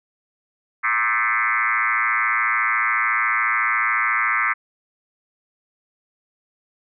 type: tone with frequency modulation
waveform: sine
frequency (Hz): 1661.2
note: G#6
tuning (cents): 0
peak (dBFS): -17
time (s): 0.83-4.54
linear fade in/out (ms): 20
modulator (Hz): 114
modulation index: 4.9
effects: none